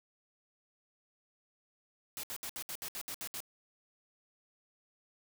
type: noise bursts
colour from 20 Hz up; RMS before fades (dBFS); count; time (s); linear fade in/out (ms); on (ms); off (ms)
white; -41; 10; 2.17-3.404; 0; 64; 66
effects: none